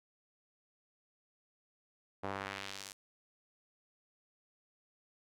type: tone with band-pass filter sweep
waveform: sawtooth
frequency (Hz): 98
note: G2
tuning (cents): 0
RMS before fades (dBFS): -43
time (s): 2.23-2.93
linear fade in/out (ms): 10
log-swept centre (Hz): 760 to 8200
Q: 1
effects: none